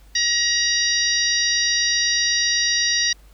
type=harmonic tone; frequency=948 Hz; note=A#5; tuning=29 cents sharp; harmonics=2 / 3 / 4 / 5 / 6; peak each=-23 / -30 / -24 / -23 / -22 dBFS; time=0.15-3.13 s; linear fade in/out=5 ms; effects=added 50 Hz sine -46 dBFS peak until 3.33 s + pink hiss -56 dBFS RMS until 3.33 s